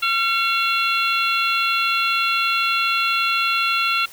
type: harmonic tone with a mistuned harmonic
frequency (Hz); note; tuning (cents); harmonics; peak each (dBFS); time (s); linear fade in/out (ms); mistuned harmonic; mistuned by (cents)
683; F5; -39; 2 / 3 / 4 / 5 / 6; -21 / -28 / -21 / -27 / -28; 0.02-4.06; 10; 3; +120
effects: white hiss -43 dBFS RMS until 4.12 s